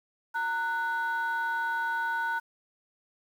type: tone pair together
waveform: sine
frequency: 919.4 / 1480 Hz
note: A#5 / F#6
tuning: -24 / 0 cents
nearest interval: minor sixth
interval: 824 cents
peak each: -29 / -28 dBFS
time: 0.34-2.4 s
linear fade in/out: 20 ms
effects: tanh soft clip ceiling -23 dBFS + 9-bit